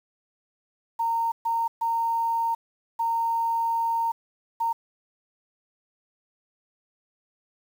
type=tone bursts at uneven times; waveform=sine; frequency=920 Hz; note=A#5; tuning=23 cents flat; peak=-22 dBFS; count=5; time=0.99-1.32 / 1.45-1.68 / 1.81-2.55 / 2.99-4.12 / 4.6-4.73 s; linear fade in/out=10 ms; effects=8-bit